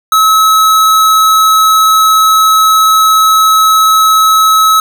square tone, 1291 Hz, E6, 37 cents flat, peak -5 dBFS, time 0.12-4.8 s, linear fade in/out 2 ms, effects none

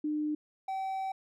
sine / triangle tone pair in turn, 301.8 / 768 Hz, D4 / G5, +47 / -36 cents, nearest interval octave + major third, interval 1617 cents, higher second, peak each -29 / -30 dBFS, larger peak first, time 0.04-0.35 / 0.68-1.12 s, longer second, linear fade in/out 5 ms, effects none

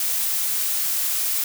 blue noise, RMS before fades -23 dBFS, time 0-1.44 s, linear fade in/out 2 ms, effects none

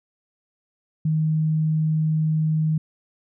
sine tone, 156.6 Hz, D#3, 11 cents sharp, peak -18 dBFS, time 1.05-2.78 s, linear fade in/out 5 ms, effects none

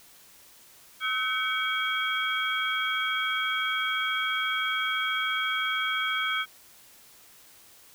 sine tone cluster, 1288 / 1523 / 2257 / 3263 Hz, E6 / F#6 / C#7 / G#7, -41 / +50 / +31 / -31 cents, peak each -31 dBFS, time 1-6.46 s, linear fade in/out 50 ms, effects white hiss -54 dBFS RMS until 7.94 s

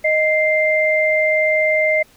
sine tone pair together, 622.3 / 2093 Hz, D#5 / C7, 0 / 0 cents, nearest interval octave + major sixth, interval 2100 cents, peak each -16 dBFS, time 0.04-2.03 s, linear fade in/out 10 ms, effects pink hiss -51 dBFS RMS until 2.16 s

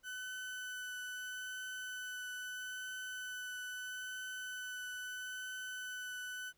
35% pulse tone with vibrato, 1503 Hz, F#6, 27 cents sharp, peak -40 dBFS, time 0.03-6.53 s, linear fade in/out 50 ms, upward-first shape triangle, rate 0.77 Hz, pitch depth 11 cents each way, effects pink hiss -75 dBFS RMS until 6.57 s

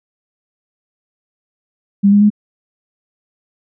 sine tone with pitch steps, 200 / 204.3 / 208.7 Hz, G3 / G#3 / G#3, +35 / -28 / +9 cents, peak -6 dBFS, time 2.03-2.303 s, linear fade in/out 20 ms, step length 91 ms, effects none

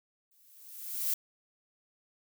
violet noise with exponential growth, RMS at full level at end -28 dBFS, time 0.31-1.14 s, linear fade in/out 5 ms, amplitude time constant 180 ms, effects none

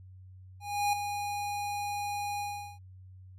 square tone with ADSR envelope, 819 Hz, G#5, 24 cents flat, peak -25 dBFS, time 0.6-2.79 s, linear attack 330 ms, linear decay 4 ms, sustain -8 dB, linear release 390 ms, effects added 93 Hz sine -48 dBFS peak until 3.38 s + resampled to 32000 Hz

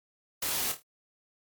white noise with echo, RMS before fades -31 dBFS, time 0.42-0.72 s, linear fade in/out 5 ms, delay 26 ms, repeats 4, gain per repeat -8 dB, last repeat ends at 0.824 s, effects MP3 96 kbps

